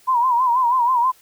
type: tone with vibrato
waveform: sine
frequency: 987.8 Hz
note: B5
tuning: in tune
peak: -14 dBFS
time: 0.07-1.12 s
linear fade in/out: 20 ms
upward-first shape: sine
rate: 6.2 Hz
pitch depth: 100 cents each way
effects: white hiss -53 dBFS RMS until 1.21 s